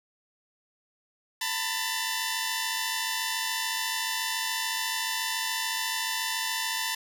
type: tone cluster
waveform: 10% pulse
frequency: 903 / 997 / 1759 Hz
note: A5 / B5 / A6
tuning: +45 / +16 / -1 cents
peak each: -24 dBFS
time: 1.41-6.95 s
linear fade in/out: 5 ms
effects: none